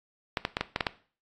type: clicks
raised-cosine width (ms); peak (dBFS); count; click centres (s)
0.3; -10; 7; 0.372 / 0.451 / 0.569 / 0.61 / 0.761 / 0.808 / 0.868
effects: noise-tail reverb RT60 0.4 s tail -17 dB re dry + AAC 32 kbps